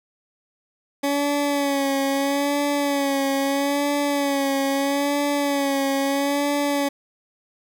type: tone with vibrato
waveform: 20% pulse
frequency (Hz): 280.7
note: C#4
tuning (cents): +22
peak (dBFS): -15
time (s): 1.03-6.89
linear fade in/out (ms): 10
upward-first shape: sine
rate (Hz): 0.77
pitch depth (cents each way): 44
effects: none